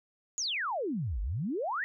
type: exponential two-way sweep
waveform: sine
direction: down then up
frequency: 7040 to 46.25 to 1972 Hz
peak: -30 dBFS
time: 0.38-1.84 s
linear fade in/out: 0 ms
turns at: 1.21 s
effects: none